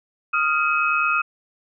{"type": "tone cluster", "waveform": "sine", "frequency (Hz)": [1242, 1391, 2547], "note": ["D#6", "F6", "D#7"], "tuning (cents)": [-3, -7, 40], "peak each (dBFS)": -22, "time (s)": [0.33, 1.22], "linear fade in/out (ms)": 10, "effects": []}